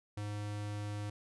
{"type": "tone", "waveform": "square", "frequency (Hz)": 103.83, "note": "G#2", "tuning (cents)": 0, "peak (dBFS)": -38, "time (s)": [0.17, 1.1], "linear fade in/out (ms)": 5, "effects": ["resampled to 24000 Hz"]}